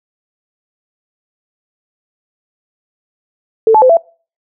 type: tone with pitch steps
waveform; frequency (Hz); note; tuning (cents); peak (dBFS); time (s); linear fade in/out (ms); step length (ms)
sine; 444.4 / 866 / 513 / 668; A4 / A5 / C5 / E5; +17 / -28 / -34 / +23; -4; 3.67-3.97; 2; 75
effects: noise-tail reverb RT60 0.4 s tail -26 dB re dry